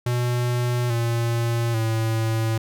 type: tone with pitch steps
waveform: square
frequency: 122.1 / 116.99 / 112.1 Hz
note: B2 / A#2 / A2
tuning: -19 / +7 / +33 cents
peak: -21 dBFS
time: 0.06-2.58 s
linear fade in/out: 5 ms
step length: 840 ms
effects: none